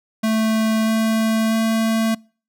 square tone with pitch steps, 220.4 / 221.9 / 223.5 Hz, A3 / A3 / A3, +3 / +15 / +27 cents, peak -17 dBFS, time 0.23-2.15 s, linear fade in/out 10 ms, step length 640 ms, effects noise-tail reverb RT60 0.4 s tail -26 dB re dry

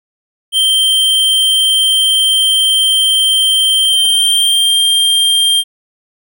square tone with pitch glide, 3139 to 3188 Hz, G7 to G7, +2 to +28 cents, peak -9 dBFS, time 0.52-5.64 s, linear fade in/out 50 ms, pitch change +26 cents, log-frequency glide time 3.76-4.8 s, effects none

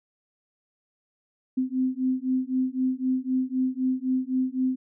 sine beating tone pair, 256.2 / 260.1 Hz, C4 / C4, -36 / -10 cents, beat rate 3.9 Hz, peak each -26 dBFS, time 1.57-4.76 s, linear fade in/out 10 ms, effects none

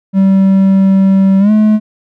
triangle tone with pitch glide, 193 to 214.1 Hz, G3 to A3, -27 to -47 cents, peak -3 dBFS, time 0.13-1.8 s, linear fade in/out 50 ms, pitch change +180 cents, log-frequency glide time 1.39-1.51 s, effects none

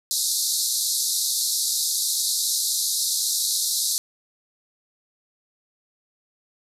pink band-pass noise, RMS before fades -24 dBFS, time 0.11-3.98 s, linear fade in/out 0 ms, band 3800 to 13000 Hz, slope 96 dB/octave, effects none

